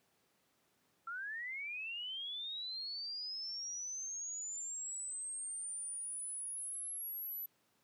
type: linear sweep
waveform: sine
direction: up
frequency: 1335 to 12000 Hz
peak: -40 dBFS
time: 1.07-7.46 s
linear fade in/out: 5 ms
effects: pink hiss -75 dBFS RMS until 7.83 s + high-pass 150 Hz 12 dB/octave